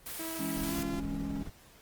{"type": "noise", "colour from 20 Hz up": "white", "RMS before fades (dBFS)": -40, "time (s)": [0.06, 0.83], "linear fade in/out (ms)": 2}
{"type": "tone with pitch glide", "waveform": "sawtooth", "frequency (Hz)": [325.6, 343], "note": ["E4", "F4"], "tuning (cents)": [-21, -31], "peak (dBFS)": -34, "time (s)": [0.19, 1], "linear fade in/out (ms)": 5, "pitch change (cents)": 90, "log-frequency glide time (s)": [0.62, 0.78]}
{"type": "chord", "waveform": "triangle", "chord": "C# minor", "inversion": "first", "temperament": "equal", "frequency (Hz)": [164.81, 207.7, 277.2], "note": ["E3", "G#3", "C#4"], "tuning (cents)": [0, 0, 0], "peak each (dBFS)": [-39, -37, -34], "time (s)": [0.39, 1.43], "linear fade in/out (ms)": 5}
{"type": "noise with tremolo", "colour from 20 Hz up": "brown", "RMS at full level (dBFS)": -39, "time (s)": [0.56, 1.5], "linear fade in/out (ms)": 5, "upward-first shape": "triangle", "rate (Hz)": 19, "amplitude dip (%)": 60}
{"effects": ["pink hiss -58 dBFS RMS until 1.81 s", "Opus 24 kbps"]}